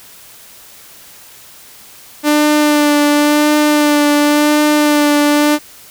sawtooth tone with vibrato, 296.2 Hz, D4, 15 cents sharp, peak -5 dBFS, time 2.23-5.59 s, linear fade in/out 50 ms, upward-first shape sine, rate 0.93 Hz, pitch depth 20 cents each way, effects white hiss -39 dBFS RMS until 5.9 s

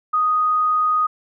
sine tone, 1244.5 Hz, D#6, in tune, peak -15 dBFS, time 0.13-1.07 s, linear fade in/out 10 ms, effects none

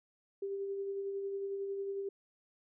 sine tone with tremolo, 394.9 Hz, G4, 13 cents sharp, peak -34 dBFS, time 0.42-2.09 s, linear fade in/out 5 ms, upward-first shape sine, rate 11 Hz, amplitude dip 30%, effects none

